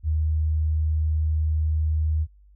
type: tone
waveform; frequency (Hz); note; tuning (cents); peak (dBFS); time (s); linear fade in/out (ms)
sine; 77.9; D#2; +3; -20; 0.03-2.27; 50
effects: noise-tail reverb RT60 0.1 s tail -25 dB re dry + added 50 Hz sine -50 dBFS peak until 2.55 s